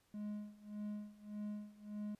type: tone with tremolo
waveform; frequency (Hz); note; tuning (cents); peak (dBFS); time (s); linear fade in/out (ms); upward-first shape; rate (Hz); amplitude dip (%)
triangle; 208.9; G#3; +10; -38; 0.14-2.15; 2; sine; 1.7; 90
effects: pink hiss -75 dBFS RMS until 2.19 s + resampled to 32000 Hz